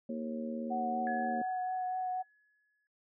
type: harmonic tone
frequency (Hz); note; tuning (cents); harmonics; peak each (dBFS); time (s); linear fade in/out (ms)
77.78; D#2; 0; 3 / 4 / 5 / 6 / 7; -36 / -47 / -47 / -50 / -41; 0.09-1.42; 5
type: tone with vibrato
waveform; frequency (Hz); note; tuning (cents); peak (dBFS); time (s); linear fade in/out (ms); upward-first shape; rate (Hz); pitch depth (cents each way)
sine; 740; F#5; 0; -32; 0.7-2.23; 20; triangle; 4.1; 16
type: tone with exponential decay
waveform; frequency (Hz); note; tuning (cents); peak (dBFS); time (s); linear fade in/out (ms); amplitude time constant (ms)
sine; 1694; G#6; +34; -37; 1.07-2.87; 1; 390
effects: noise-tail reverb RT60 0.1 s tail -21 dB re dry